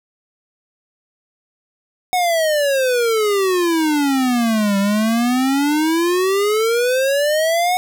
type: exponential two-way sweep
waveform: square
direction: down then up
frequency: 740 to 195.7 to 740 Hz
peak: -15 dBFS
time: 2.13-7.77 s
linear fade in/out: 0 ms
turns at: 4.78 s
effects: none